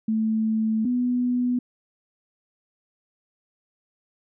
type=tone pair in turn; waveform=sine; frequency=220 / 246.9 Hz; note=A3 / B3; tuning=0 / 0 cents; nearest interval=major second; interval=200 cents; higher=second; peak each=-20 dBFS; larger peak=neither; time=0.08-0.85 / 0.85-1.59 s; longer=first; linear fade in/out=5 ms; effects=none